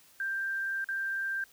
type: tone with dropouts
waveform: sine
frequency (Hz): 1579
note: G6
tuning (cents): +12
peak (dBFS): -30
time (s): 0.2-1.44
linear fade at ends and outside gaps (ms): 2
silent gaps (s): 0.844-0.887
effects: white hiss -60 dBFS RMS until 1.52 s